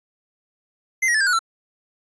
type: tone with pitch steps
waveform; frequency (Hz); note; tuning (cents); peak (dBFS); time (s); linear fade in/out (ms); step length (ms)
square; 2071 / 1899.1 / 1741.5 / 1597 / 1464.4 / 1342.9; C7 / A#6 / A6 / G6 / F#6 / E6; -18 / +32 / -18 / +32 / -18 / +32; -17; 1.02-1.392; 10; 62
effects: resampled to 22050 Hz